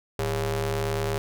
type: ring-modulated tone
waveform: sawtooth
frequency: 148.3 Hz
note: D3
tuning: 17 cents sharp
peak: -18 dBFS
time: 0.19-1.18 s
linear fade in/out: 0 ms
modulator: 257 Hz
effects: none